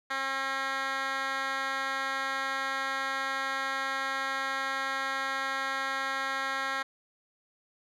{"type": "tone with band-pass filter", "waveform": "10% pulse", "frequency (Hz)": 269.3, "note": "C#4", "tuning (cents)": -50, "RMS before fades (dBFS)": -32, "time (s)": [0.1, 6.83], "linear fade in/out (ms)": 10, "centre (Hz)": 2000, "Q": 1.3, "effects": []}